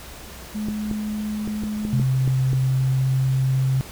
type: tone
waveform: sine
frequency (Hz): 212.3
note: G#3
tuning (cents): +38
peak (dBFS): -24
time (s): 0.54-2.03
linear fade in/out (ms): 20
type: clicks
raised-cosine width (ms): 3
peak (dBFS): -16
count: 8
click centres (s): 0.686 / 0.913 / 1.476 / 1.636 / 1.851 / 1.997 / 2.277 / 2.532
type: tone with pitch glide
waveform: sine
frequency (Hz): 130.81 to 132.1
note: C3 to C3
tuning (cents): 0 to +17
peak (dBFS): -17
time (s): 1.93-3.81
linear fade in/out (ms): 0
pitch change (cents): +17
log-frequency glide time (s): 2.49-3.24
effects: added 63 Hz sine -45 dBFS peak until 3.91 s + pink hiss -40 dBFS RMS until 3.91 s